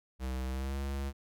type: tone with pitch glide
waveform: square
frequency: 64.6 to 68.84 Hz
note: C2 to C#2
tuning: -21 to -11 cents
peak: -34 dBFS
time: 0.19-1.13 s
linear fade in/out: 50 ms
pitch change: +110 cents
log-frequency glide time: 0.48-0.78 s
effects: none